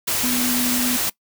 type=tone in noise; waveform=sine; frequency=246.9 Hz; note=B3; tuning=in tune; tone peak=-22 dBFS; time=0.23-0.97 s; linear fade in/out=10 ms; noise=white; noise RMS=-22 dBFS; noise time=0.07-1.1 s; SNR=-3 dB; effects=noise-tail reverb RT60 0.1 s tail -21 dB re dry